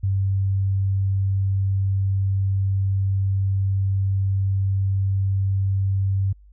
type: tone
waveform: sine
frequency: 97.1 Hz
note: G2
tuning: 16 cents flat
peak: -18 dBFS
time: 0.03-6.33 s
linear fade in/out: 10 ms
effects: added 50 Hz sine -46 dBFS peak until 6.52 s